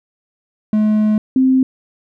triangle / sine tone pair in turn, 213.6 / 261 Hz, G#3 / C4, +49 / -4 cents, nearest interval minor third, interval 347 cents, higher second, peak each -9 dBFS, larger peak neither, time 0.73-1.18 / 1.36-1.63 s, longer first, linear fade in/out 2 ms, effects none

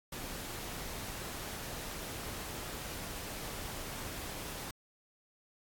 pink noise, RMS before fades -42 dBFS, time 0.12-4.71 s, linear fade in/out 5 ms, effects AAC 64 kbps

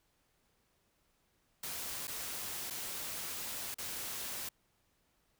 white noise with dropouts, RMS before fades -41 dBFS, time 1.63-4.49 s, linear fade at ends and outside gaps 5 ms, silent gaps 2.072-2.078 / 2.701-2.706 / 3.744-3.783 s, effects pink hiss -75 dBFS RMS until 5.39 s

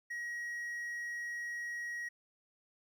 triangle tone, 1900 Hz, A#6, 33 cents sharp, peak -36 dBFS, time 0.1-2.09 s, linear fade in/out 10 ms, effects 13-bit

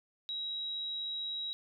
sine tone, 3849 Hz, B7, 45 cents flat, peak -35 dBFS, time 0.29-1.53 s, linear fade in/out 0 ms, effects none

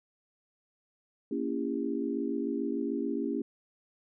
sine chord, A# diminished seventh, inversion none, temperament just, 233.1 / 279.7 / 335.6 / 402.8 Hz, A#3 / C#4 / E4 / G4, 0 / +16 / +31 / +47 cents, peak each -35 / -33 / -36 / -36 dBFS, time 1.31-3.42 s, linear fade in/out 5 ms, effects none

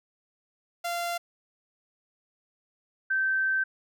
sawtooth / sine tone pair in turn, 691 / 1551.2 Hz, F5 / G6, -19 / -19 cents, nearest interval octave + major second, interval 1400 cents, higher second, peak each -25 / -23 dBFS, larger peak second, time 0.84-1.18 / 3.1-3.64 s, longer second, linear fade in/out 10 ms, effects none

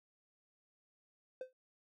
triangle tone with exponential decay, 514 Hz, C5, 31 cents flat, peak -35 dBFS, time 1.41-1.53 s, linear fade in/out 2 ms, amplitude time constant 24 ms, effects none

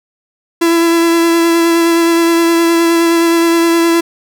45% pulse tone with vibrato, 335.2 Hz, E4, 29 cents sharp, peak -8 dBFS, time 0.61-4.01 s, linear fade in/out 10 ms, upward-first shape sine, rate 9.6 Hz, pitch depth 14 cents each way, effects none

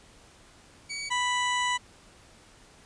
20% pulse tone pair in turn, 2266 / 988 Hz, C#7 / B5, +37 / 0 cents, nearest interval octave + major second, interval 1437 cents, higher first, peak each -28 / -20 dBFS, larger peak second, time 0.89-1.1 / 1.1-1.78 s, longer second, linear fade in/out 20 ms, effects pink hiss -55 dBFS RMS until 2.85 s + resampled to 22050 Hz

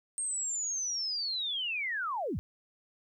sine linear sweep, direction down, 8600 to 43.63 Hz, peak -31 dBFS, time 0.18-2.39 s, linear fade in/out 0 ms, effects 12-bit

